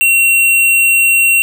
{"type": "tone", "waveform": "square", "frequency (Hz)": 2735, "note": "F7", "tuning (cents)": -37, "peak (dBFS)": -8, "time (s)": [0.01, 1.42], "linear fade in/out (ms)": 0, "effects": []}